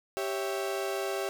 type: chord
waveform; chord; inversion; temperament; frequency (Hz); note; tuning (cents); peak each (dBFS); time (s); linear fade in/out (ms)
35% pulse; C# diminished; second; equal; 392 / 554.4 / 659.3; G4 / C#5 / E5; 0 / 0 / 0; -31 / -35 / -35; 0.17-1.29; 0
effects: none